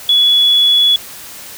sine tone, 3396 Hz, G#7, 38 cents sharp, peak -7 dBFS, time 0.09-0.96 s, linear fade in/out 2 ms, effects white hiss -32 dBFS RMS until 1.57 s

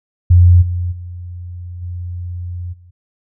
sine tone with level steps, 88.3 Hz, F2, 20 cents sharp, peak -4 / -16 / -26 / -22 / -40 dBFS, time 0.3-2.91 s, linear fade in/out 10 ms, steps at 0.61 / 0.91 / 1.81 / 2.72 s, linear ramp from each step 20 ms, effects none

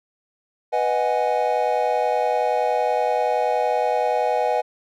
triangle chord, G# minor seventh, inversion first, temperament equal, 493.9 / 622.3 / 740 / 830.6 Hz, B4 / D#5 / F#5 / G#5, 0 / 0 / 0 / 0 cents, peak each -22 dBFS, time 0.72-4.62 s, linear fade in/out 20 ms, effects none

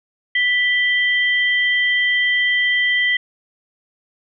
sine tone pair together, 1975.5 / 3146 Hz, B6 / G7, 0 / +6 cents, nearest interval minor sixth, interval 806 cents, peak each -15 / -22 dBFS, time 0.35-3.17 s, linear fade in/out 5 ms, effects none

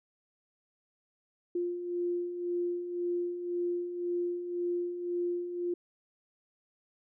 sine beating tone pair, 349.2 / 351.1 Hz, F4 / F4, 0 / +9 cents, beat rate 1.9 Hz, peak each -39 / -31 dBFS, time 1.55-5.74 s, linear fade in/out 5 ms, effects none

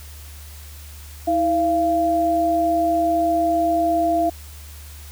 sine tone pair together, 322.6 / 685 Hz, E4 / F5, -37 / -34 cents, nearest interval octave + minor second, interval 1303 cents, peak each -22 / -17 dBFS, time 1.27-4.3 s, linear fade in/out 10 ms, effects added 74 Hz sine -37 dBFS peak until 5.11 s + white hiss -44 dBFS RMS until 5.11 s

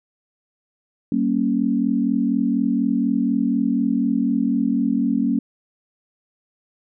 sine chord, G diminished, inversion none, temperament equal with one note detuned, 192.96 / 233.1 / 277.2 Hz, G3 / Bb3 / Db4, -27 / 0 / 0 cents, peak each -24 / -20 / -21 dBFS, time 1.12-5.39 s, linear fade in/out 2 ms, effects none

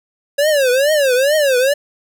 square tone with vibrato, 554 Hz, C#5, 1 cent flat, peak -12 dBFS, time 0.38-1.74 s, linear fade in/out 10 ms, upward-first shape triangle, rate 2.3 Hz, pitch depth 230 cents each way, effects none

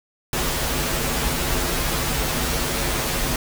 pink noise with comb filter, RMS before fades -23 dBFS, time 0.33-3.36 s, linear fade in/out 2 ms, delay 10 ms, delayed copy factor -1, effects none

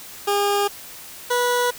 20% pulse tone pair in turn, 405.7 / 488.9 Hz, G#4 / B4, -41 / -18 cents, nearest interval minor third, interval 323 cents, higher second, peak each -13 dBFS, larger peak neither, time 0.27-0.68 / 1.3-1.71 s, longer neither, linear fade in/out 10 ms, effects white hiss -39 dBFS RMS until 1.78 s

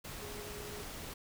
sine tone in noise, 415.3 Hz, G#4, in tune, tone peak -47 dBFS, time 0.21-0.83 s, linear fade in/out 10 ms, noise pink, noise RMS -45 dBFS, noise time 0.04-1.14 s, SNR -5 dB, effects none

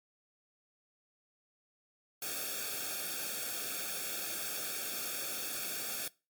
white noise with comb filter, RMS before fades -38 dBFS, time 2.22-6.08 s, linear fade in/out 2 ms, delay 1 ms, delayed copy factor -1, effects noise-tail reverb RT60 0.3 s tail -23 dB re dry + MP3 96 kbps

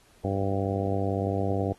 harmonic tone, 98 Hz, G2, in tune, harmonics 1 / 2 / 3 / 4 / 5 / 6 / 7 / 8, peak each -29 / -33 / -33 / -34 / -33 / -37 / -34 / -40 dBFS, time 0.24-1.73 s, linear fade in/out 5 ms, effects pink hiss -60 dBFS RMS until 1.78 s + AAC 32 kbps

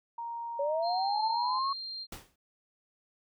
sine tone with pitch glide, 934 to 846.6 Hz, A#5 to G#5, +3 to +33 cents, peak -35 dBFS, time 0.18-1.59 s, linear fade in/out 5 ms, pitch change -170 cents, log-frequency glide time 1.02-1.41 s
sine linear sweep, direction up, 555 to 1115 Hz, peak -28 dBFS, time 0.59-1.73 s, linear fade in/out 5 ms
sine tone, 4186 Hz, C8, in tune, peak -37 dBFS, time 0.82-2.07 s, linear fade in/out 50 ms
pink noise with exponential decay, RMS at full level -39 dBFS, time 2.12-2.36 s, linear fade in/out 5 ms, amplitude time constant 52 ms
effects none

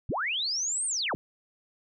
sine linear two-way sweep, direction up then down, 40 to 8870 to 40 Hz, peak -27 dBFS, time 0.09-1.15 s, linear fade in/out 0 ms, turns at 0.86 s, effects none

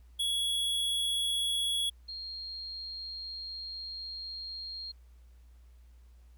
square / sine tone pair in turn, 3356 / 4228 Hz, G#7 / C8, +17 / +17 cents, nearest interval major third, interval 400 cents, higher second, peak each -29 / -38 dBFS, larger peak first, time 0.19-1.9 / 2.08-4.92 s, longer second, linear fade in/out 10 ms, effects added 60 Hz sine -53 dBFS peak until 6.37 s + pink hiss -72 dBFS RMS until 6.37 s

